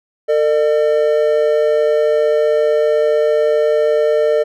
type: tone pair together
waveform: triangle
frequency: 451.2 / 602.6 Hz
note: A4 / D5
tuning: +44 / +44 cents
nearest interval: perfect fourth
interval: 500 cents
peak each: -12 dBFS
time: 0.28-4.44 s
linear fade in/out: 20 ms
effects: none